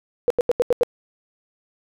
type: tone bursts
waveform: sine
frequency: 486.4 Hz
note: B4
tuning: 26 cents flat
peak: -13 dBFS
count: 6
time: 0.28-0.833 s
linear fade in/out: 0 ms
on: 23 ms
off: 83 ms
effects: none